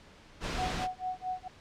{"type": "noise", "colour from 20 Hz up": "pink", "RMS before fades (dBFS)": -34, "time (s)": [0.4, 0.88], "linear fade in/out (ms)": 50}
{"type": "tone with tremolo", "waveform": "sine", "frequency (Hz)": 740, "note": "F#5", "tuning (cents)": 0, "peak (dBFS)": -30, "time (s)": [0.58, 1.48], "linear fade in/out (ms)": 5, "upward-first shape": "sine", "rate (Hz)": 4.5, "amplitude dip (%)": 100}
{"effects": ["pink hiss -55 dBFS RMS until 1.6 s", "low-pass 5000 Hz 12 dB/octave"]}